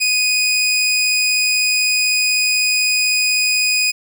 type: tone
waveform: 20% pulse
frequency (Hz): 2489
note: D#7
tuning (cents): 0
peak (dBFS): -9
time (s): 0-3.92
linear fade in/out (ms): 20
effects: none

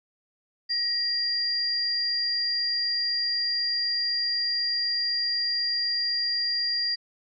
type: tone pair together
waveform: sine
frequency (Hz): 1893 / 4778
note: A#6 / D8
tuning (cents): +26 / +29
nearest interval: octave + major third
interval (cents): 1603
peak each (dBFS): -35 / -24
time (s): 0.69-6.96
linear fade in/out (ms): 20
effects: none

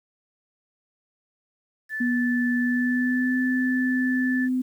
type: tone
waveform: sine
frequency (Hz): 1751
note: A6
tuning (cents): -9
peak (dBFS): -27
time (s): 1.89-4.49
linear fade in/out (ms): 50
type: tone with pitch glide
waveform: sine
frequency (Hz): 243.7 to 255.1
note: B3 to C4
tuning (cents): -23 to -44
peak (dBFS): -21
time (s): 2-4.62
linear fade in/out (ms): 10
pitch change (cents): +79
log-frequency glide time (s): 2.58-3.39
effects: 9-bit

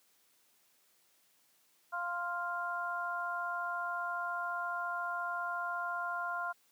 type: harmonic tone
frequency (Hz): 349.2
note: F4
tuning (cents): 0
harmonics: 2 / 3 / 4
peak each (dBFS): -40 / -39 / -37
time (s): 1.92-6.53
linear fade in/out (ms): 20
effects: white hiss -70 dBFS RMS until 6.71 s + high-pass 150 Hz 12 dB/octave

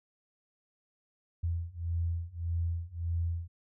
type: beating tone pair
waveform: sine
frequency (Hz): 83.7 / 85.4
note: E2 / F2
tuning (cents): +27 / -38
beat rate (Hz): 1.7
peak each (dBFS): -34 / -33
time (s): 1.43-3.48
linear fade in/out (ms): 10
effects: none

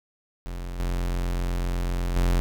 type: tone with level steps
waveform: 45% pulse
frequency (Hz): 44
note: F1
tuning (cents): +14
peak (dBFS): -31 / -24 / -19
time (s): 0.46-2.4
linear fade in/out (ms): 0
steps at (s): 0.79 / 2.16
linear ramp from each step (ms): 5
effects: none

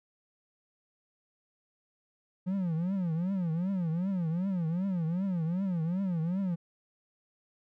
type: tone with vibrato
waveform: triangle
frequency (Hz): 177.2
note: F3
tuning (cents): +25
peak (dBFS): -26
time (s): 2.46-6.56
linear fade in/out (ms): 20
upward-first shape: triangle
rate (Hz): 2.6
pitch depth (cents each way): 220
effects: none

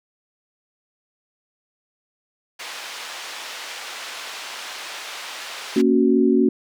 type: band-pass noise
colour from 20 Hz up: white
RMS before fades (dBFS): -34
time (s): 2.59-5.82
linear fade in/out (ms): 10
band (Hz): 600 to 4200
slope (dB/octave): 12
type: chord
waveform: sine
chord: F# major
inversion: first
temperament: equal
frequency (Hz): 233.1 / 277.2 / 370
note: A#3 / C#4 / F#4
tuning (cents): 0 / 0 / 0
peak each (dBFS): -18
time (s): 5.76-6.49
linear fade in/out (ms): 5
effects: none

